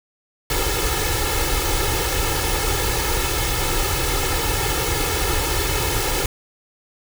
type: noise with comb filter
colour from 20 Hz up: pink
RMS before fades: -21 dBFS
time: 0.5-6.26 s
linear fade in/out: 2 ms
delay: 2.3 ms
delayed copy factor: +0.95
effects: none